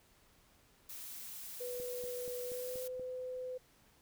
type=noise; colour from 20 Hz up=blue; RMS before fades=-47 dBFS; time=0.89-2.88 s; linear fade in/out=5 ms
type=tone with pitch glide; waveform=sine; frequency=493.4 to 507 Hz; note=B4 to B4; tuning=-2 to +45 cents; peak=-39 dBFS; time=1.6-3.58 s; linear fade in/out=10 ms; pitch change=+47 cents; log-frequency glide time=2.47-2.8 s
type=click train; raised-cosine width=2 ms; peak=-38 dBFS; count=6; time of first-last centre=1.8-2.996 s; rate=4.18 Hz
effects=pink hiss -67 dBFS RMS until 4.01 s